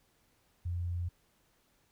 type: tone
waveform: sine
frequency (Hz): 87.31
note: F2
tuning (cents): 0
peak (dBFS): -32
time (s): 0.65-1.09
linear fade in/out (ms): 10
effects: pink hiss -71 dBFS RMS until 1.91 s